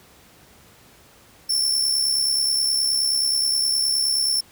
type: tone with amplitude modulation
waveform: sawtooth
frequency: 5390 Hz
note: E8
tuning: 38 cents sharp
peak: -14 dBFS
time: 1.49-4.41 s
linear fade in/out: 10 ms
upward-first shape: sine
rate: 69.5 Hz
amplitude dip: 50%
effects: pink hiss -51 dBFS RMS until 4.51 s + high-pass 60 Hz 12 dB/octave